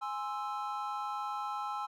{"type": "chord", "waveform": "triangle", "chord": "Ab augmented", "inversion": "none", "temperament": "equal", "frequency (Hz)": [830.6, 1046.5, 1318.5], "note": ["Ab5", "C6", "E6"], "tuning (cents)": [0, 0, 0], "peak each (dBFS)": [-36, -39, -37], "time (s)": [0.01, 1.87], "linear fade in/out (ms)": 20, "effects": []}